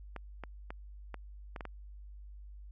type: clicks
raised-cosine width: 0.5 ms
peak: -26 dBFS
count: 7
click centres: 0.163 / 0.437 / 0.705 / 1.143 / 1.562 / 1.608 / 1.653 s
effects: added 50 Hz sine -46 dBFS peak until 2.71 s + MP3 96 kbps